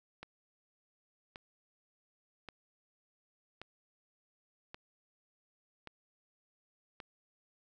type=click train; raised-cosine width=0.3 ms; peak=-29 dBFS; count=7; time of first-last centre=0.23-7.002 s; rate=0.886 Hz; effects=none